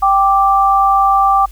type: tone pair together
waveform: sine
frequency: 784 / 1174.7 Hz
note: G5 / D6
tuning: 0 / 0 cents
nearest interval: perfect fifth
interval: 700 cents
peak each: -11 dBFS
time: 0.02-1.46 s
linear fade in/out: 10 ms
effects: added 49 Hz sine -31 dBFS peak until 1.51 s + white hiss -47 dBFS RMS until 1.51 s